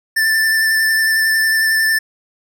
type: tone with vibrato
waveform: square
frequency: 1771 Hz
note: A6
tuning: 11 cents sharp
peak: -13 dBFS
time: 0.16-1.99 s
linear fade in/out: 10 ms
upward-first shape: sine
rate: 11 Hz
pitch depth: 18 cents each way
effects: none